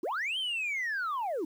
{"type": "linear two-way sweep", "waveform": "sine", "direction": "up then down", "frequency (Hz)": [280, 3190, 280], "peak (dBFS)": -28, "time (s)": [0.03, 1.45], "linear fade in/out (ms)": 5, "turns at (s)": 0.38, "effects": ["tanh soft clip ceiling -28 dBFS", "10-bit"]}